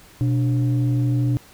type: tone pair together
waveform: sine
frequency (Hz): 123.71 / 293.7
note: B2 / D4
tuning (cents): +3 / 0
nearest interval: octave + minor third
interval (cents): 1497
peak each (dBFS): -16 / -23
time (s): 0.21-1.37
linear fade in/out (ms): 0
effects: tanh soft clip ceiling -13 dBFS + pink hiss -48 dBFS RMS until 1.53 s